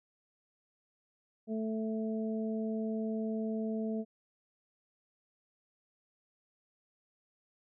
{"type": "harmonic tone", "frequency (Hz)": 220, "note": "A3", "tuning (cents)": 0, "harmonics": [1, 2, 3], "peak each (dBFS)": [-33, -39, -43], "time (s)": [1.47, 4.05], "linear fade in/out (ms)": 50, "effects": []}